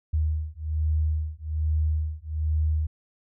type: beating tone pair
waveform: sine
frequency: 77 / 78.2 Hz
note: D#2 / D#2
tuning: -17 / +9 cents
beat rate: 1.2 Hz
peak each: -26 dBFS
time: 0.13-2.87 s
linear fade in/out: 10 ms
effects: none